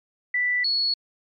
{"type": "tone pair in turn", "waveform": "sine", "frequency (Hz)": [1975.5, 4374], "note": ["B6", "C#8"], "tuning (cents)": [0, -24], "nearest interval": "octave + major second", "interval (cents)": 1376, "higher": "second", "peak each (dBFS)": -20, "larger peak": "neither", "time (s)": [[0.34, 0.64], [0.64, 0.94]], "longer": "neither", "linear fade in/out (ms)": 5, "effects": ["MP3 48 kbps"]}